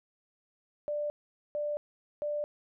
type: tone bursts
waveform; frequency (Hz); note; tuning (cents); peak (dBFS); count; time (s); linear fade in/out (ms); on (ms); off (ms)
sine; 591; D5; +11; -30; 3; 0.88-2.44; 0; 220; 450
effects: none